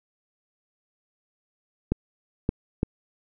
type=clicks; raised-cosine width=3 ms; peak=-9 dBFS; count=3; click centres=1.92 / 2.491 / 2.831 s; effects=none